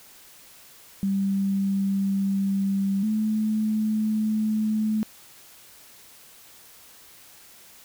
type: tone pair in turn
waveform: sine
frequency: 196 / 215.9 Hz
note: G3 / A3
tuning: 0 / -33 cents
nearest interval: major second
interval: 167 cents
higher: second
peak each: -21 dBFS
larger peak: neither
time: 1.03-3.03 / 3.03-5.03 s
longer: neither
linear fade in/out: 0 ms
effects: white hiss -50 dBFS RMS until 7.84 s